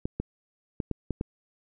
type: clicks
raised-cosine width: 3 ms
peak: -16 dBFS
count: 6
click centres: 0.055 / 0.2 / 0.802 / 0.913 / 1.107 / 1.211 s
effects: none